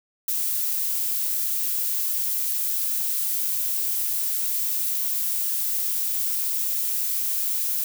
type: noise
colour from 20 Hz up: violet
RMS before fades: -25 dBFS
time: 0.28-7.84 s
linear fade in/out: 2 ms
effects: none